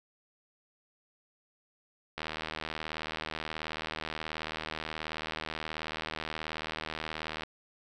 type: click train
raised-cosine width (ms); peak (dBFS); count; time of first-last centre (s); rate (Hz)
0.3; -19; 414; 2.18-7.434; 78.6
effects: none